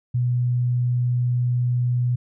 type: tone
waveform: sine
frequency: 123 Hz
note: B2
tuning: 7 cents flat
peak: -18 dBFS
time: 0.14-2.16 s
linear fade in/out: 10 ms
effects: none